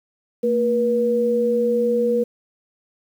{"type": "tone pair together", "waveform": "sine", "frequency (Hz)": [227.7, 481.5], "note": ["A#3", "B4"], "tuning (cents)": [-40, -44], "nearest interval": "octave + minor second", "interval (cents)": 1296, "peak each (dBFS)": [-23, -17], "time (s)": [0.43, 2.24], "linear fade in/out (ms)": 10, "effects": ["8-bit"]}